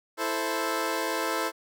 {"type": "chord", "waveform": "15% pulse", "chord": "A minor", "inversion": "second", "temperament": "equal", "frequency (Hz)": [329.6, 440, 523.3], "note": ["E4", "A4", "C5"], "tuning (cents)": [0, 0, 0], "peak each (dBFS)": -25, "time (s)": [0.17, 1.52], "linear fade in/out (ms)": 50, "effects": []}